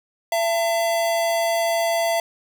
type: tone pair together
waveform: square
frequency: 673 / 899.3 Hz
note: E5 / A5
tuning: +36 / +38 cents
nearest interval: perfect fourth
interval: 502 cents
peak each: -20 / -29 dBFS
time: 0.32-2.2 s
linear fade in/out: 2 ms
effects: none